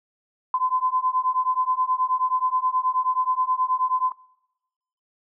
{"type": "beating tone pair", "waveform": "sine", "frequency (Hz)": [1017, 1026.4], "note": ["C6", "C6"], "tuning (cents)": [-50, -34], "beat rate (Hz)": 9.4, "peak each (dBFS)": -23, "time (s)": [0.54, 4.12], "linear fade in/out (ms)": 2, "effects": ["noise-tail reverb RT60 1.0 s tail -24 dB re dry"]}